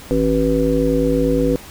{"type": "harmonic tone", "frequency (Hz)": 54.3, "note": "A1", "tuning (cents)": -22, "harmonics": [1, 3, 5, 7, 9], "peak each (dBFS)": [-22, -23, -18, -23, -18], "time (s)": [0.11, 1.56], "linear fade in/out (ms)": 0, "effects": ["pink hiss -38 dBFS RMS until 1.7 s"]}